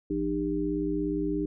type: harmonic tone with a mistuned harmonic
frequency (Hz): 57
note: A#1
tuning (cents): -38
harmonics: 1 / 3 / 5 / 7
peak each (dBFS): -37 / -36 / -28 / -32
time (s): 0.1-1.46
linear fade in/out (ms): 5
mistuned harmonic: 5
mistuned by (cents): +100
effects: none